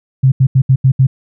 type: tone bursts at uneven times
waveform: sine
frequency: 132.1 Hz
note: C3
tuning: 17 cents sharp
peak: -5 dBFS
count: 6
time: 0.23-0.32 / 0.4-0.47 / 0.55-0.62 / 0.69-0.76 / 0.84-0.92 / 0.99-1.07 s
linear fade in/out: 10 ms
effects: none